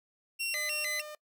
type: tone with vibrato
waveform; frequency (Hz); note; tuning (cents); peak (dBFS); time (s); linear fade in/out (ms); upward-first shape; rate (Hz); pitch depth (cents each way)
sawtooth; 2354; D7; +3; -28; 0.39-1.02; 20; square; 3.3; 260
type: tone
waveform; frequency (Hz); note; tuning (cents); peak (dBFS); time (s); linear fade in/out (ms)
sawtooth; 604; D5; +48; -38; 0.54-1.15; 2
effects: noise-tail reverb RT60 0.1 s tail -23 dB re dry